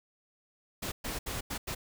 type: noise bursts at uneven times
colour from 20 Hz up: pink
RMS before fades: -36 dBFS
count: 5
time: 0.82-0.92 / 1.04-1.19 / 1.26-1.41 / 1.5-1.58 / 1.67-1.75 s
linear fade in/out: 10 ms
effects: none